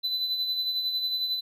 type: tone with tremolo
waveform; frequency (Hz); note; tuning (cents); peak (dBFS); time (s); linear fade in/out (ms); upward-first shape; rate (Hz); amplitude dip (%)
triangle; 4007; B7; +24; -23; 0.03-1.41; 20; sine; 11; 45
effects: none